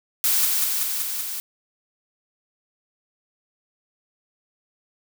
blue noise with echo, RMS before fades -20 dBFS, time 0.24-0.45 s, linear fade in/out 0 ms, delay 190 ms, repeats 5, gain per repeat -2 dB, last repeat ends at 1.4 s, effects none

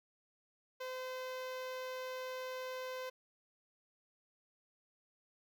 sawtooth tone with notch filter, 513 Hz, C5, 34 cents flat, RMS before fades -43 dBFS, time 0.8-3.1 s, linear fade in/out 10 ms, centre 9100 Hz, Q 0.88, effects none

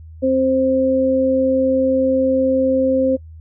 sine tone pair together, 264 / 525 Hz, C4 / C5, +16 / +6 cents, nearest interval octave, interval 1190 cents, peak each -17 / -15 dBFS, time 0.22-3.17 s, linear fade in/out 20 ms, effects noise-tail reverb RT60 0.1 s tail -23 dB re dry + added 80 Hz sine -35 dBFS peak until 3.4 s

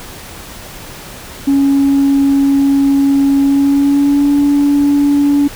sine tone with pitch glide, 277.2 to 286 Hz, C#4 to D4, 0 to -46 cents, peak -6 dBFS, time 1.47-5.48 s, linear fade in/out 10 ms, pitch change +54 cents, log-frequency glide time 3.42-4.32 s, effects tanh soft clip ceiling -5 dBFS + pink hiss -31 dBFS RMS until 5.55 s

